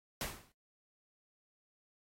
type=noise with exponential decay; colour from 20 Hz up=pink; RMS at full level=-34 dBFS; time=0.21-0.52 s; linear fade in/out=1 ms; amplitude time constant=66 ms; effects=noise-tail reverb RT60 0.1 s tail -17 dB re dry + AAC 48 kbps